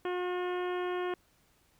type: harmonic tone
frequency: 359.7 Hz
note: F#4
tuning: 49 cents flat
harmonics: 1 / 2 / 3 / 4 / 5 / 6 / 7 / 8 / 9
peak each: -32 / -40 / -41 / -45 / -46 / -52 / -51 / -53 / -53 dBFS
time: 0.05-1.14 s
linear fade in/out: 2 ms
effects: pink hiss -68 dBFS RMS until 1.79 s